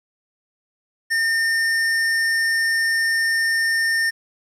square tone, 1815 Hz, A#6, 47 cents flat, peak -18 dBFS, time 1.1-4.11 s, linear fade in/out 20 ms, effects low-pass 10000 Hz 12 dB/octave + 9-bit

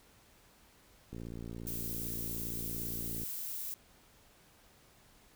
click train, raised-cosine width 3 ms, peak -31 dBFS, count 122, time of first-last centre 1.13-3.234 s, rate 57.5 Hz
violet noise, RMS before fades -40 dBFS, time 1.67-3.74 s, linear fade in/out 0 ms
effects pink hiss -63 dBFS RMS until 5.35 s

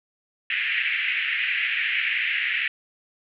pink band-pass noise, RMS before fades -25 dBFS, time 0.5-2.68 s, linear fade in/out 2 ms, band 1800 to 2800 Hz, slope 48 dB/octave, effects none

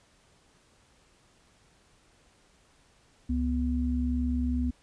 sine tone pair together, 69.3 / 247 Hz, C#2 / B3, 0 / 0 cents, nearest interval octave + minor seventh, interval 2200 cents, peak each -28 dBFS, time 3.29-4.71 s, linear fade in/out 10 ms, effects pink hiss -63 dBFS RMS until 4.82 s + resampled to 22050 Hz

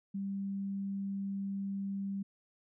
sine tone, 196.9 Hz, G3, 8 cents sharp, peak -34 dBFS, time 0.14-2.23 s, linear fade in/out 10 ms, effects none

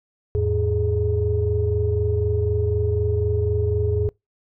sine tone cluster, 82 / 106 / 418.3 Hz, E2 / G#2 / G#4, -9 / +36 / +12 cents, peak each -22 dBFS, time 0.35-4.09 s, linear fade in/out 0 ms, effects noise-tail reverb RT60 0.2 s tail -26 dB re dry + tanh soft clip ceiling -10 dBFS

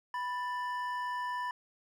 triangle tone pair together, 987.8 / 1769.2 Hz, B5 / A6, 0 / +9 cents, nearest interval minor seventh, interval 1009 cents, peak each -32 / -39 dBFS, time 0.14-1.51 s, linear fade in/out 2 ms, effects none

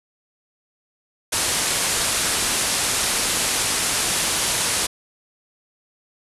white low-pass noise, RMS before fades -22 dBFS, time 1.32-4.87 s, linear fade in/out 10 ms, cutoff 11000 Hz, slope 48 dB/octave, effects resampled to 32000 Hz

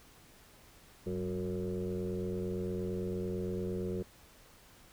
sine tone with frequency modulation, 277.2 Hz, C#4, in tune, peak -32 dBFS, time 1.06-4.03 s, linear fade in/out 10 ms, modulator 88.8 Hz, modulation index 2.2, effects tanh soft clip ceiling -28 dBFS + pink hiss -59 dBFS RMS until 4.92 s

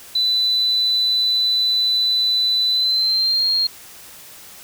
sine tone with pitch glide, 3994 to 4231 Hz, B7 to C8, +19 to +19 cents, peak -15 dBFS, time 0.15-3.67 s, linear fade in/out 5 ms, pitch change +100 cents, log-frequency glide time 2.69-3.47 s, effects white hiss -41 dBFS RMS until 4.63 s

